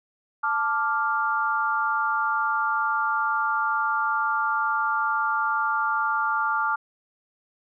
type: chord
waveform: sine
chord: D minor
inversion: second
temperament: equal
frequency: 880 / 1174.7 / 1396.9 Hz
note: A5 / D6 / F6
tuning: 0 / 0 / 0 cents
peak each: -27 / -26 / -25 dBFS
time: 0.43-6.76 s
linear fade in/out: 10 ms
effects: none

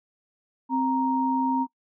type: tone pair together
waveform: sine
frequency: 261.6 / 934.2 Hz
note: C4 / A#5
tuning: 0 / +3 cents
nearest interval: octave + minor seventh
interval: 2203 cents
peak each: -24 dBFS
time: 0.69-1.67 s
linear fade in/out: 50 ms
effects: noise-tail reverb RT60 0.1 s tail -22 dB re dry

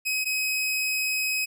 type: tone pair in turn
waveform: sawtooth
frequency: 2536 / 2536 Hz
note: D#7 / D#7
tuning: +32 / +32 cents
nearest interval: unison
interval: 0 cents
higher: neither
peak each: -21 dBFS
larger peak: neither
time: 0.05-0.25 / 0.25-1.46 s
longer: second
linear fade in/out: 20 ms
effects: none

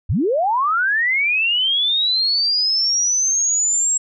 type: linear sweep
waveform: sine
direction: up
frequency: 58 to 7640 Hz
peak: -15 dBFS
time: 0.09-3.98 s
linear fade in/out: 10 ms
effects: none

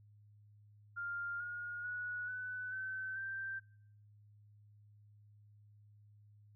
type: tone with pitch steps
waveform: sine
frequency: 1400 / 1431.9 / 1464.5 / 1497.9 / 1532 / 1566.9 Hz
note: F6 / F6 / F#6 / F#6 / G6 / G6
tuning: +4 / +43 / -18 / +21 / -40 / -1 cents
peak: -39 dBFS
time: 0.96-3.6 s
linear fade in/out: 20 ms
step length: 440 ms
effects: noise-tail reverb RT60 0.6 s tail -21 dB re dry + added 104 Hz sine -60 dBFS peak until 6.55 s

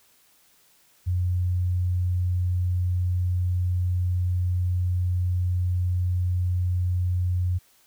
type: tone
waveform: sine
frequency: 90 Hz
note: F#2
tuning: 47 cents flat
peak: -21 dBFS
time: 1.06-7.59 s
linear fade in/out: 20 ms
effects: white hiss -60 dBFS RMS until 7.86 s

